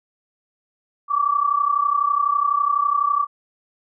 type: tone pair together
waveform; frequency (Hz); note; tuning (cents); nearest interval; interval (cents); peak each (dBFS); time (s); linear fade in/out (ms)
sine; 1137 / 1169; C#6 / D6; +44 / -8; unison; 48; -20 / -19; 1.08-3.27; 50
effects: none